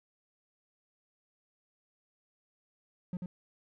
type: tone with echo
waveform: triangle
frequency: 179.8 Hz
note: F#3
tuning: 49 cents flat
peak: -31 dBFS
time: 3.13-3.17 s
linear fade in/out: 2 ms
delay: 90 ms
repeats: 1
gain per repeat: -3 dB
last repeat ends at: 3.26 s
effects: none